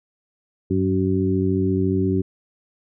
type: harmonic tone with a mistuned harmonic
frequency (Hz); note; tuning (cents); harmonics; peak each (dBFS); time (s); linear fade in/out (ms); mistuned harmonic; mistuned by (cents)
94.3; F#2; +33; 1 / 2 / 3 / 4; -23 / -23 / -23 / -23; 0.7-2.22; 10; 1; +47
effects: none